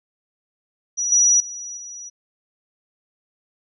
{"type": "tone with level steps", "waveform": "sine", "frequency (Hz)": 5840, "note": "F#8", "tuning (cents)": -24, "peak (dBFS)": [-20, -12, -30, -33], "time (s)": [0.97, 2.1], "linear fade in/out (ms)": 20, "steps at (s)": [1.12, 1.4, 1.77], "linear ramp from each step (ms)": 2, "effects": []}